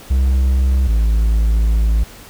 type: tone pair in turn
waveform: triangle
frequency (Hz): 65.41 / 54.87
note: C2 / A1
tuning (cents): 0 / -4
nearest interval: minor third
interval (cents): 304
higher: first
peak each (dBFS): -9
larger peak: neither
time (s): 0.1-0.88 / 0.88-2.04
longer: second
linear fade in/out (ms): 10
effects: pink hiss -39 dBFS RMS until 2.29 s